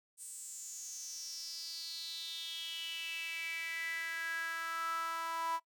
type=tone with high-pass filter sweep; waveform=sawtooth; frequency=329.6 Hz; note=E4; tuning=in tune; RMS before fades=-41 dBFS; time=0.17-5.6 s; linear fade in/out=50 ms; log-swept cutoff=8600 to 1000 Hz; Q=7.2; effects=noise-tail reverb RT60 0.1 s tail -20 dB re dry